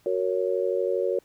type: chord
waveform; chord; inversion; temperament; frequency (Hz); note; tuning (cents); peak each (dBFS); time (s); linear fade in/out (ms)
sine; F# major; none; just; 370 / 462.5 / 555; F#4 / A#4 / C#5; 0 / -14 / +2; -27; 0.06-1.19; 2
effects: pink hiss -62 dBFS RMS until 1.24 s